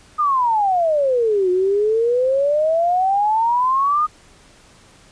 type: exponential two-way sweep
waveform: sine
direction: down then up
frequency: 1244.5 to 358.3 to 1244.5 Hz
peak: -14 dBFS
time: 0.18-4.07 s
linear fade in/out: 20 ms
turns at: 1.5 s
effects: pink hiss -49 dBFS RMS until 5.11 s + resampled to 22050 Hz